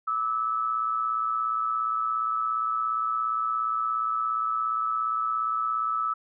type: tone pair together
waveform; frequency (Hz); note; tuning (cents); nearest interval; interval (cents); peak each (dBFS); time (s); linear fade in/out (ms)
sine; 1184 / 1301.2; D6 / E6; +14 / -23; major second; 163; -32 / -25; 0.07-6.14; 10
effects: none